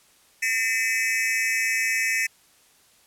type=tone cluster; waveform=square; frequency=1813 / 2031 / 2279 / 2568 Hz; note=A#6 / B6 / C#7 / E7; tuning=-49 / +48 / +47 / -46 cents; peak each=-28 / -27 / -30 / -28 dBFS; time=0.42-2.27 s; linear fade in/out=10 ms; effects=white hiss -58 dBFS RMS until 3.06 s + low-pass 12000 Hz 12 dB/octave